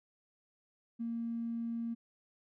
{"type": "tone with tanh clipping", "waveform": "triangle", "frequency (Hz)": 231.7, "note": "A#3", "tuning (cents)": -10, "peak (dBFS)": -34, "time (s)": [0.99, 1.95], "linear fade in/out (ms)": 20, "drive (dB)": 2, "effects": []}